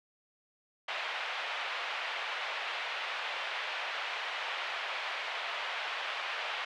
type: band-pass noise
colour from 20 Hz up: white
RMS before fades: -37 dBFS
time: 0.88-6.65 s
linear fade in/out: 5 ms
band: 590 to 3100 Hz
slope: 24 dB/octave
effects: none